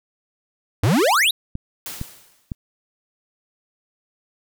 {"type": "exponential sweep", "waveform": "square", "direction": "up", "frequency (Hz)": [87.31, 4075], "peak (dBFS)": -15, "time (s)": [0.83, 1.31], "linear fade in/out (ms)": 5}
{"type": "clicks", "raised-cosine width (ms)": 5, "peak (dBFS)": -15, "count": 3, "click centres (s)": [1.554, 2.014, 2.518]}
{"type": "noise with exponential decay", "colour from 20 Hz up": "white", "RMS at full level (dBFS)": -30, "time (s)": [1.86, 2.55], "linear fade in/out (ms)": 1, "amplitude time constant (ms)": 150}
{"effects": []}